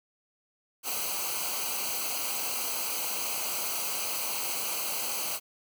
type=noise with comb filter; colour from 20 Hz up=white; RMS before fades=-32 dBFS; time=0.83-5.4 s; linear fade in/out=50 ms; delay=0.56 ms; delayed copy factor=-0.8; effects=none